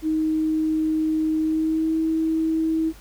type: tone with pitch glide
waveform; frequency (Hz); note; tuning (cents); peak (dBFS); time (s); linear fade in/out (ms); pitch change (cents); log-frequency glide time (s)
sine; 313.9 to 320.7; D#4 to E4; +15 to -48; -19; 0.02-2.93; 50; +37; 1.38-1.97
effects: added 50 Hz sine -45 dBFS peak until 3 s + pink hiss -49 dBFS RMS until 3 s